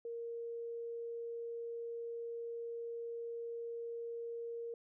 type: tone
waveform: sine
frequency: 466.2 Hz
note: A#4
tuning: in tune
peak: -40 dBFS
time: 0.05-4.74 s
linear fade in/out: 2 ms
effects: none